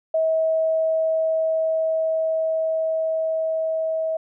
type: tone with level ramp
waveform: sine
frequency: 642 Hz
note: E5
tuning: 46 cents flat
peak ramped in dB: -17 to -21 dBFS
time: 0.14-4.17 s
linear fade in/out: 5 ms
effects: none